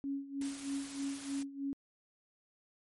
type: tone with tremolo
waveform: sine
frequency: 277.2 Hz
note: C#4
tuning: in tune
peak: -33 dBFS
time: 0.04-1.73 s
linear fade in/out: 0 ms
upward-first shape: sine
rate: 3.2 Hz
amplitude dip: 80%
type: noise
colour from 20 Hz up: white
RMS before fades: -47 dBFS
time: 0.41-1.43 s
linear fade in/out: 5 ms
effects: MP3 48 kbps

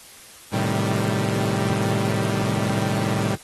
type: chord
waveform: sawtooth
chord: A half-diminished seventh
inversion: none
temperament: equal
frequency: 110 / 130.81 / 155.56 / 196 Hz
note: A2 / C3 / Eb3 / G3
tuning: 0 / 0 / 0 / 0 cents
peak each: -21 / -25 / -25 / -22 dBFS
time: 0.52-3.36 s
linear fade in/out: 20 ms
effects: white hiss -45 dBFS RMS until 3.43 s + AAC 32 kbps

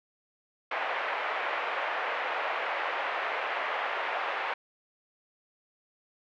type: band-pass noise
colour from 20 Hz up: pink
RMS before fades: -32 dBFS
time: 0.71-4.54 s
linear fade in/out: 5 ms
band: 580 to 2500 Hz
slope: 24 dB/octave
effects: none

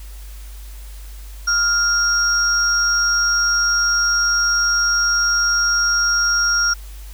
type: tone pair together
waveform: sine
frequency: 1400 / 5600 Hz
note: F6 / F8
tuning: +4 / +4 cents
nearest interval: 2 octaves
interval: 2400 cents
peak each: -17 dBFS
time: 1.47-6.74 s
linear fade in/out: 10 ms
effects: added 50 Hz sine -32 dBFS peak until 7.13 s + white hiss -45 dBFS RMS until 7.13 s

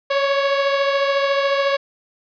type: beating tone pair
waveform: sawtooth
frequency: 554 / 568 Hz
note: C#5 / C#5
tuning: -1 / +42 cents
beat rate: 14 Hz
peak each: -13 / -21 dBFS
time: 0.1-1.77 s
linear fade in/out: 10 ms
effects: resampled to 11025 Hz + 8-bit

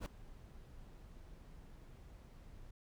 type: noise with ADSR envelope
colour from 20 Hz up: brown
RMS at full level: -34 dBFS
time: 0-2.71 s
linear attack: 60 ms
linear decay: 3 ms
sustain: -21 dB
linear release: 6 ms
effects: none

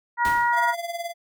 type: harmonic tone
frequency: 476.6 Hz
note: A#4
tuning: 38 cents sharp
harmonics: 2 / 3 / 4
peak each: -20 / -26 / -26 dBFS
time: 0.17-0.75 s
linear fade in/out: 50 ms
type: noise with exponential decay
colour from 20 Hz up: pink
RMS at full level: -31 dBFS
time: 0.25-0.7 s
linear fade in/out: 0 ms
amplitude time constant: 96 ms
type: tone with tremolo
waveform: square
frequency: 684 Hz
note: F5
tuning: 36 cents flat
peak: -26 dBFS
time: 0.52-1.14 s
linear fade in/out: 50 ms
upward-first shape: triangle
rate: 19 Hz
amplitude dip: 80%
effects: none

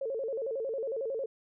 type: tone with vibrato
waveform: sine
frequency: 493.9 Hz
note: B4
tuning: in tune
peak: -31 dBFS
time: 0.01-1.26 s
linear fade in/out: 5 ms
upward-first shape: square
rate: 11 Hz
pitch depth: 170 cents each way
effects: none

